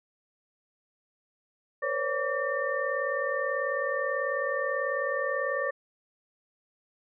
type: tone cluster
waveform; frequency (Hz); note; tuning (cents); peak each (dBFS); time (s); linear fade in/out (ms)
sine; 468.6 / 527 / 567 / 1153 / 1805; A#4 / C5 / C#5 / D6 / A6; +9 / +12 / +39 / -32 / +44; -39 / -32 / -32 / -34 / -32; 1.82-5.71; 10
effects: none